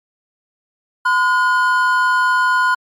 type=tone pair together; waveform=triangle; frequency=1017 / 1440.8 Hz; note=C6 / F#6; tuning=-50 / -46 cents; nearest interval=tritone; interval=604 cents; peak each=-13 dBFS; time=1.05-2.75 s; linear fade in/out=10 ms; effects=MP3 64 kbps